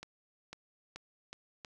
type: accelerating click train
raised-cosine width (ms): 0.2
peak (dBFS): -27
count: 5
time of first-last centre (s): 0.03-1.648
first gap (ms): 500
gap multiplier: 0.86
effects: none